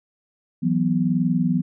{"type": "chord", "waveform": "sine", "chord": "E suspended second", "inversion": "none", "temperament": "equal", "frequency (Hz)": [164.81, 185, 246.9], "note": ["E3", "F#3", "B3"], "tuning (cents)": [0, 0, 0], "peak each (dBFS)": -22, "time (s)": [0.62, 1.62], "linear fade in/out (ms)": 20, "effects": []}